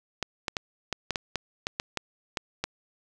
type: clicks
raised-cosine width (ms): 0.2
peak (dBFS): -11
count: 12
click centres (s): 0.227 / 0.482 / 0.568 / 0.927 / 1.107 / 1.158 / 1.357 / 1.669 / 1.799 / 1.973 / 2.372 / 2.64
effects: none